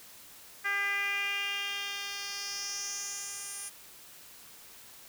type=tone with band-pass filter sweep; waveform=10% pulse; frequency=401 Hz; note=G4; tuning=39 cents sharp; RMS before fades=-35 dBFS; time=0.64-3.7 s; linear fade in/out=20 ms; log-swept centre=1800 to 9500 Hz; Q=3.4; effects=white hiss -52 dBFS RMS until 5.08 s